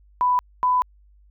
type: tone pair in turn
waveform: sine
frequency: 993 / 999.3 Hz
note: B5 / B5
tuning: +9 / +20 cents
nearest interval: unison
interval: 11 cents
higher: second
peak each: -16 dBFS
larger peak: neither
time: 0.21-0.39 / 0.63-0.82 s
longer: second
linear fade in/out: 0 ms
effects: added 50 Hz sine -51 dBFS peak until 1.3 s